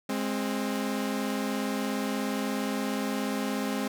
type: tone pair together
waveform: sawtooth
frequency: 207.4 / 264.3 Hz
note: G#3 / C4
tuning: -2 / +18 cents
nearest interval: major third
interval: 420 cents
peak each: -27 dBFS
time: 0.09-3.88 s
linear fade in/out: 5 ms
effects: none